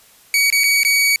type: tone with dropouts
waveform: sawtooth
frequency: 2259 Hz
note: C#7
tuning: 32 cents sharp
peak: -9 dBFS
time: 0.34-1.16 s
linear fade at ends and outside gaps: 1 ms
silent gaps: 0.502-0.525 / 0.636-0.64 / 0.833-0.849 s
effects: white hiss -49 dBFS RMS until 1.2 s + resampled to 32000 Hz